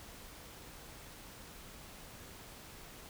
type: silence
effects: pink hiss -52 dBFS RMS until 3.09 s